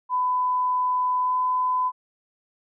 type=tone with pitch glide; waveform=sine; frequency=1002 to 1008.4 Hz; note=B5 to B5; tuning=+25 to +36 cents; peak=-20 dBFS; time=0.09-1.92 s; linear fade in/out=50 ms; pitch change=+11 cents; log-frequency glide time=1.2-1.35 s; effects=none